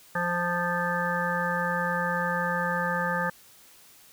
harmonic tone with a mistuned harmonic, 174.61 Hz, F3, in tune, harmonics 1 / 3 / 5 / 7 / 9 / 10, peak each -32 / -32 / -32 / -32 / -32 / -32 dBFS, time 0.15-3.3 s, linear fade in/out 5 ms, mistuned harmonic 5, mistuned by +19 cents, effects white hiss -54 dBFS RMS until 4.12 s

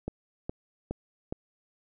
click train, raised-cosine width 2 ms, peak -19 dBFS, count 4, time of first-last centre 0.08-1.325 s, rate 2.41 Hz, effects none

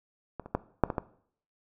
clicks, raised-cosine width 1 ms, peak -22 / -28 / -12 / -6 / -16 / -14 dBFS, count 6, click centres 0.397 / 0.46 / 0.55 / 0.837 / 0.902 / 0.982 s, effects noise-tail reverb RT60 0.6 s tail -18 dB re dry

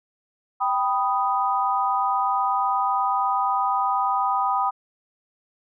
sine chord, G augmented, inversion none, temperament equal, 784 / 987.8 / 1244.5 Hz, G5 / B5 / D#6, 0 / 0 / 0 cents, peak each -24 dBFS, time 0.6-4.71 s, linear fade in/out 20 ms, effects none

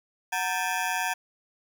20% pulse ring-modulated tone, 830.6 Hz, G#5, in tune, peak -18 dBFS, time 0.32-1.14 s, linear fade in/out 10 ms, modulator 90.6 Hz, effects 9-bit

